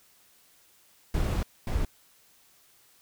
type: noise bursts at uneven times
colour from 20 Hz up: brown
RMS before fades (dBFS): -27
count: 2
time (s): 1.14-1.43 / 1.67-1.85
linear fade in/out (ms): 2
effects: white hiss -61 dBFS RMS until 3.01 s